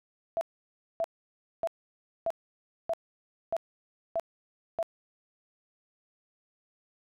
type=tone bursts; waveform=sine; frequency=665 Hz; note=E5; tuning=15 cents sharp; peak=-26 dBFS; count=8; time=0.37-4.828 s; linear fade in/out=0 ms; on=41 ms; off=590 ms; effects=none